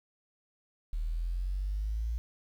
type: exponential sweep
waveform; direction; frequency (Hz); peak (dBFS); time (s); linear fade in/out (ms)
sine; up; 38.27 to 58.2; -29; 0.93-2.18; 0
effects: tanh soft clip ceiling -25 dBFS + 10-bit